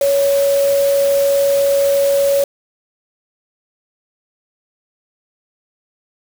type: tone in noise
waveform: sine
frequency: 559 Hz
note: C#5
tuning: 14 cents sharp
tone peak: -11 dBFS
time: 0.01-2.44 s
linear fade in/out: 2 ms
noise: white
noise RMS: -27 dBFS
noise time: 0.01-2.44 s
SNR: +13 dB
effects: none